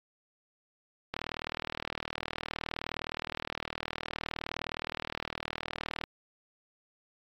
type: click train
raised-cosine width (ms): 0.3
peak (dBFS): -17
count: 194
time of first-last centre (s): 1.14-6.038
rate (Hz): 39.4
effects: AAC 64 kbps